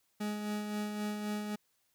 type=tone with tremolo; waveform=40% pulse; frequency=209.4 Hz; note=G#3; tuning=15 cents sharp; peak=-32 dBFS; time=0.2-1.56 s; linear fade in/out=10 ms; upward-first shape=sine; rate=3.8 Hz; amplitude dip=40%; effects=white hiss -75 dBFS RMS until 1.94 s